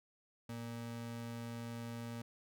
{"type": "ring-modulated tone", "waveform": "square", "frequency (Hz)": 174.8, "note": "F3", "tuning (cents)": 2, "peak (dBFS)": -40, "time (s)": [0.49, 2.22], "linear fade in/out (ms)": 5, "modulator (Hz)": 60.8, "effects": []}